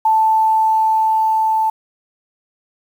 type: tone with level ramp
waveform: sine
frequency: 880 Hz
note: A5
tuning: in tune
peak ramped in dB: -10 to -13 dBFS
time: 0.05-1.7 s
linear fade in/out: 5 ms
effects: 7-bit